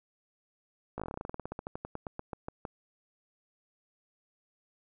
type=slowing click train; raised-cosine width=1 ms; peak=-23 dBFS; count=26; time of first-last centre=0.98-2.652 s; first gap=17 ms; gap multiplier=1.1; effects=none